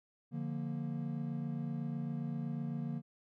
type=chord; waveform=triangle; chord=Bb major; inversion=first; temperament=equal; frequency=146.83 / 174.61 / 233.1 Hz; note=D3 / F3 / Bb3; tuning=0 / 0 / 0 cents; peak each=-37 / -40 / -38 dBFS; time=0.31-3.02 s; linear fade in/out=50 ms; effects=none